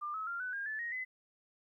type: tone with pitch steps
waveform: sine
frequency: 1196 / 1289.3 / 1389.8 / 1498.2 / 1615 / 1741 / 1876.7 / 2023 Hz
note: D6 / E6 / F6 / F#6 / G#6 / A6 / A#6 / B6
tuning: +31 / -39 / -9 / +21 / -49 / -19 / +11 / +41 cents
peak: -36 dBFS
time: 0.01-1.05 s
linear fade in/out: 20 ms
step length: 130 ms
effects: 13-bit